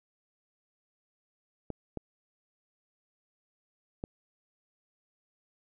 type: clicks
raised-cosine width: 2 ms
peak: -22 dBFS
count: 3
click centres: 1.703 / 1.973 / 4.039 s
effects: none